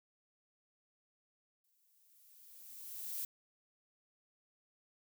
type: noise with exponential growth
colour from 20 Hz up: violet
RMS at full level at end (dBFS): -39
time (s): 1.64-3.25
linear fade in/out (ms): 2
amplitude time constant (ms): 350
effects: none